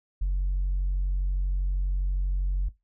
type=tone; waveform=sine; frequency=46.25 Hz; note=F#1; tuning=in tune; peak=-21 dBFS; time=0.21-2.69 s; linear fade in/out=10 ms; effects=noise-tail reverb RT60 0.2 s tail -19 dB re dry + tanh soft clip ceiling -21 dBFS